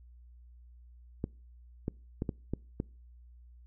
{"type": "clicks", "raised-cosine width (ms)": 3, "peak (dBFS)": -19, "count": 6, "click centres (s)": [1.241, 1.881, 2.221, 2.292, 2.536, 2.801], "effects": ["noise-tail reverb RT60 0.4 s tail -26 dB re dry", "added 60 Hz sine -52 dBFS peak until 3.66 s"]}